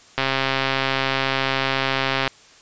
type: click train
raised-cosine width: 0.3 ms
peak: -4 dBFS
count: 282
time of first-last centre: 0.18-2.277 s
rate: 134 Hz
effects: white hiss -49 dBFS RMS until 2.61 s + resampled to 16000 Hz